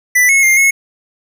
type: tone with pitch steps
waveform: square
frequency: 1985 / 2186 / 2112 / 2182 Hz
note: B6 / C#7 / C7 / C#7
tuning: +8 / -25 / +16 / -28 cents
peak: -8 dBFS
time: 0.15-0.71 s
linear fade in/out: 10 ms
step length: 140 ms
effects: none